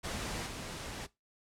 pink noise with level steps, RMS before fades -38 / -42 dBFS, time 0.03-1.07 s, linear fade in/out 20 ms, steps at 0.46 s, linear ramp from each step 5 ms, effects noise-tail reverb RT60 0.2 s tail -19 dB re dry + low-pass 9000 Hz 12 dB/octave

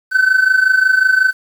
triangle tone with amplitude modulation, 1523 Hz, F#6, 50 cents sharp, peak -3 dBFS, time 0.11-1.33 s, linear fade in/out 50 ms, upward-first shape sine, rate 25.5 Hz, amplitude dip 80%, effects tanh soft clip ceiling -3 dBFS + 7-bit

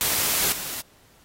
white noise with level steps, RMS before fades -22 / -32 dBFS, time 0.01-0.81 s, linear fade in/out 0 ms, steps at 0.52 s, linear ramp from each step 5 ms, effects pink hiss -57 dBFS RMS until 1.24 s + AAC 48 kbps

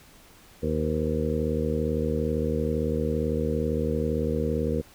harmonic tone with a mistuned harmonic, 77.78 Hz, D#2, in tune, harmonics 1 / 2 / 3 / 4 / 5 / 6 / 7, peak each -30 / -31 / -30 / -35 / -34 / -29 / -35 dBFS, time 0.62-4.82 s, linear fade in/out 20 ms, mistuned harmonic 7, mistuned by -82 cents, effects pink hiss -53 dBFS RMS until 4.94 s

